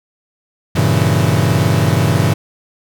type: chord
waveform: 40% pulse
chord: G diminished seventh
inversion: none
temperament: equal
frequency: 98 / 116.54 / 138.59 / 164.81 Hz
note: G2 / Bb2 / Db3 / Fb3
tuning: 0 / 0 / 0 / 0 cents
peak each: -16 dBFS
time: 0.75-2.34 s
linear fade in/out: 10 ms
effects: none

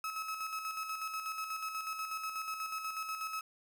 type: tone with tremolo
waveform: 35% pulse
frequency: 1290 Hz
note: E6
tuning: 38 cents flat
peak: -34 dBFS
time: 0.04-3.41 s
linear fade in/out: 2 ms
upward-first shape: square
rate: 8.2 Hz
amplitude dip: 45%
effects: none

